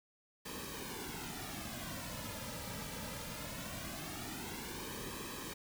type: noise with flanger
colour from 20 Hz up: pink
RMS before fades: -44 dBFS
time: 0.45-5.54 s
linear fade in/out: 10 ms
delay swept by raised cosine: 1.4 to 2.8 ms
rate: 0.21 Hz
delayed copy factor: -0.7
effects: none